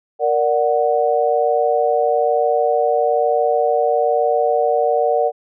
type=chord; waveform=sine; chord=Bb augmented; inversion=none; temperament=equal; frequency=466.2 / 587.3 / 740 Hz; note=Bb4 / D5 / F#5; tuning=0 / 0 / 0 cents; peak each=-18 dBFS; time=0.19-5.32 s; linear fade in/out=50 ms; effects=none